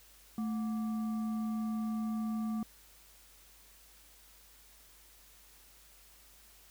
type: tone with frequency modulation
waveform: sine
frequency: 219.7 Hz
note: A3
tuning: 2 cents flat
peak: -32 dBFS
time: 0.38-2.63 s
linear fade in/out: 2 ms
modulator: 947 Hz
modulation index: 0.28
effects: added 50 Hz sine -64 dBFS peak until 6.7 s + white hiss -60 dBFS RMS until 6.7 s